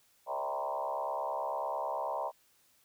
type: tone with frequency modulation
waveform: sine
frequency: 784 Hz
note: G5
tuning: in tune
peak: -32 dBFS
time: 0.26-2.32 s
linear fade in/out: 50 ms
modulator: 69.1 Hz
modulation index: 3.5
effects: white hiss -68 dBFS RMS until 2.84 s